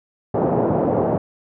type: band-pass noise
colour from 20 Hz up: white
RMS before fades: -19 dBFS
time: 0.34-1.18 s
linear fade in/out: 5 ms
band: 100 to 700 Hz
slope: 24 dB/octave
effects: none